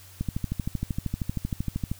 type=click train; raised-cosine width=5 ms; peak=-15 dBFS; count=23; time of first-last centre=0.21-1.915 s; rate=12.9 Hz; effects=added 93 Hz sine -50 dBFS peak until 1.99 s + white hiss -51 dBFS RMS until 1.99 s